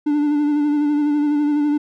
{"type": "tone with vibrato", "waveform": "triangle", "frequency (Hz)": 294.5, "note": "D4", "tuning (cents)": 5, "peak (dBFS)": -13, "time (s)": [0.06, 1.78], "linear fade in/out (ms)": 10, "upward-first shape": "sine", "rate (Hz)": 12, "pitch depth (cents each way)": 31, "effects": []}